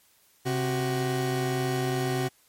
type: tone pair together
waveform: 30% pulse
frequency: 132.1 / 374.5 Hz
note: C3 / F#4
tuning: +17 / +21 cents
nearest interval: octave + tritone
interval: 1804 cents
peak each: -25 / -26 dBFS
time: 0.45-2.29 s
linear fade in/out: 20 ms
effects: white hiss -62 dBFS RMS until 2.48 s + MP3 64 kbps